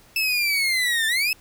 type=linear two-way sweep; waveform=30% pulse; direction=down then up; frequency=2637 to 1760 to 2637 Hz; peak=-17 dBFS; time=0.16-1.33 s; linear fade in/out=2 ms; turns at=1.07 s; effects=pink hiss -53 dBFS RMS until 1.4 s